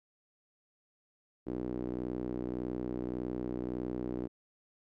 sawtooth tone with band-pass filter, 61.74 Hz, B1, in tune, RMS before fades -37 dBFS, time 1.46-4.28 s, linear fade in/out 20 ms, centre 330 Hz, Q 2.8, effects none

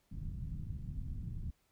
pink low-pass noise, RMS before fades -41 dBFS, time 0.11-1.51 s, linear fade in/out 10 ms, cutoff 180 Hz, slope 24 dB/octave, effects pink hiss -75 dBFS RMS until 1.71 s

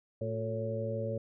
harmonic tone with a mistuned harmonic, 111.9 Hz, A2, 30 cents sharp, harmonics 1 / 2 / 3 / 4 / 5, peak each -36 / -41 / -45 / -39 / -36 dBFS, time 0.21-1.18 s, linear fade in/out 5 ms, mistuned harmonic 3, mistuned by +130 cents, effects none

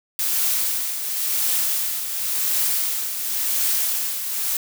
blue noise with tremolo, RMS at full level -20 dBFS, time 0.19-4.57 s, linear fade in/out 2 ms, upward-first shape triangle, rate 0.93 Hz, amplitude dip 60%, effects none

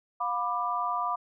sine chord, B diminished, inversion second, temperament just, 711.2 / 987.8 / 1185.3 Hz, F5 / B5 / D6, +31 / 0 / +16 cents, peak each -33 / -31 / -30 dBFS, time 0.2-1.16 s, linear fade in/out 10 ms, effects none

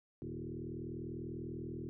sine tone with frequency modulation, 235.9 Hz, A#3, 21 cents sharp, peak -40 dBFS, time 0.22-1.89 s, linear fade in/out 0 ms, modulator 40.1 Hz, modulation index 3.8, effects none

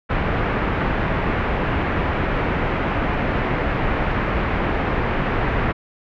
pink low-pass noise, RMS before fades -21 dBFS, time 0.09-5.73 s, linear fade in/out 20 ms, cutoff 2300 Hz, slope 24 dB/octave, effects none

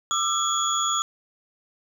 sine tone cluster, 1194 / 1334 / 3361 / 6820 Hz, D6 / E6 / G#7 / G#8, +28 / +20 / +20 / +45 cents, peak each -27 dBFS, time 0.11-1.02 s, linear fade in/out 0 ms, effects 8-bit

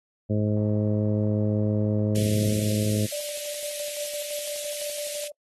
harmonic tone, 105.6 Hz, G#2, 29 cents sharp, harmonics 1 / 2 / 3 / 4 / 5 / 6, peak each -24 / -26 / -32 / -33 / -32 / -38 dBFS, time 0.29-3.07 s, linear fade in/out 20 ms
white high-pass noise, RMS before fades -33 dBFS, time 2.15-5.28 s, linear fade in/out 5 ms, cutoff 2300 Hz, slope 24 dB/octave
sine tone with tremolo, 588 Hz, D5, 2 cents sharp, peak -31 dBFS, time 3.12-5.32 s, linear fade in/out 5 ms, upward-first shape square, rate 5.9 Hz, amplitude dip 40%
effects noise-tail reverb RT60 0.1 s tail -24 dB re dry + AAC 32 kbps

